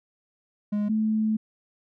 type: tone pair in turn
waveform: triangle / sine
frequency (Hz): 207.7 / 217.4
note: G#3 / A3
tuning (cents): 0 / -21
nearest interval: minor second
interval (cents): 79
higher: second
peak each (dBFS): -21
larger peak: neither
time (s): 0.72-0.89 / 0.89-1.37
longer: second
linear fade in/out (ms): 10
effects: none